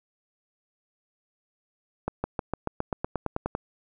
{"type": "accelerating click train", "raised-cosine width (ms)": 1, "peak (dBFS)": -13, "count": 13, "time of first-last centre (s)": [2.08, 3.551], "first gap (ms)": 160, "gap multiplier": 0.95, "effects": []}